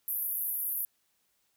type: band-pass noise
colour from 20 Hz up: pink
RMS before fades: -33 dBFS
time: 0.08-0.85 s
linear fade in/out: 0 ms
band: 11000 to 15000 Hz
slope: 96 dB/octave
effects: white hiss -74 dBFS RMS until 1.56 s